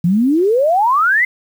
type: exponential sweep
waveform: sine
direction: up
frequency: 163.9 to 2093 Hz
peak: -10 dBFS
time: 0.04-1.25 s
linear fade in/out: 5 ms
effects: 7-bit